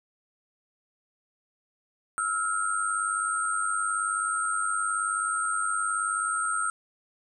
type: tone cluster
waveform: sine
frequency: 1306 / 1405 / 8530 Hz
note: E6 / F6 / C9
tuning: -17 / +10 / +32 cents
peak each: -29 / -29 / -32 dBFS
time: 2.18-6.7 s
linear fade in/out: 0 ms
effects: none